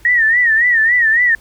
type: tone with vibrato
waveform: sine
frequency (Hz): 1864.7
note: A#6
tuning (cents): 0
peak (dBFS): -9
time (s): 0.05-1.35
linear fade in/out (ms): 2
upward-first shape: sine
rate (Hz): 3.6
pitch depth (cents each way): 110
effects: added 50 Hz sine -43 dBFS peak until 1.4 s + pink hiss -48 dBFS RMS until 1.4 s